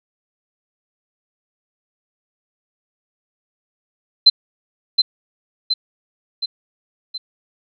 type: tone with echo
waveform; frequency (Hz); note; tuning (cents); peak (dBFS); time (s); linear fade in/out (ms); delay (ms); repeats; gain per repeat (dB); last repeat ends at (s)
sine; 4085; C8; -42; -4; 4.26-4.3; 10; 720; 4; -5; 7.18
effects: none